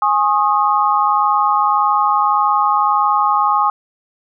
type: chord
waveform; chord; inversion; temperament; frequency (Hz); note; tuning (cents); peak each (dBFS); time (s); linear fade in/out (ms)
sine; Ab suspended fourth; none; equal with one note detuned; 830.6 / 1082.8 / 1244.5; Ab5 / Db6 / Eb6; 0 / -41 / 0; -16; 0.02-3.7; 2
effects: none